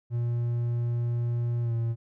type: tone with pitch glide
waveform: triangle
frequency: 119 to 115.68 Hz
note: A#2 to A#2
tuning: +36 to -13 cents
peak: -23 dBFS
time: 0.1-1.96 s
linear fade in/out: 50 ms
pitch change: -49 cents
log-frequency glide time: 1.62-1.73 s
effects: none